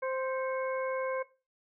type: harmonic tone with a mistuned harmonic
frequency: 523.3 Hz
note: C5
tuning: in tune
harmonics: 1 / 2 / 3 / 4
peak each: -32 / -38 / -42 / -44 dBFS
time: 0.02-1.23 s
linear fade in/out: 10 ms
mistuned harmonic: 4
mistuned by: +74 cents
effects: noise-tail reverb RT60 0.3 s tail -17 dB re dry

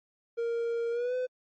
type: tone with pitch glide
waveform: triangle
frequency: 466.2 to 505.5 Hz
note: A#4 to B4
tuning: 0 to +40 cents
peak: -26 dBFS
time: 0.37-1.27 s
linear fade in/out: 20 ms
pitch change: +140 cents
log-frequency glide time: 0.91-1.15 s
effects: MP3 32 kbps

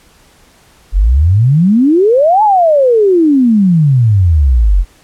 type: exponential two-way sweep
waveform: sine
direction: up then down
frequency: 42.13 to 880 to 42.13 Hz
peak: -5 dBFS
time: 0.92-4.85 s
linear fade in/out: 50 ms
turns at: 2.43 s
effects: pink hiss -46 dBFS RMS until 5.03 s + low-pass 12000 Hz 12 dB/octave

